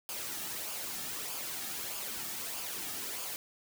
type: noise with flanger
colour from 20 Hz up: white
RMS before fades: -39 dBFS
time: 0.09-3.36 s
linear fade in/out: 0 ms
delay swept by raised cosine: 0.51 to 2.01 ms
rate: 1.6 Hz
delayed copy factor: -0.5
effects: none